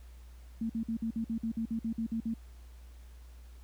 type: tone bursts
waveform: sine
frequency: 226 Hz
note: A3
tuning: 47 cents sharp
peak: -30 dBFS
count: 13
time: 0.61-2.34 s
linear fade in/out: 5 ms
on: 86 ms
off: 51 ms
effects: added 60 Hz sine -48 dBFS peak until 3.63 s + pink hiss -64 dBFS RMS until 3.63 s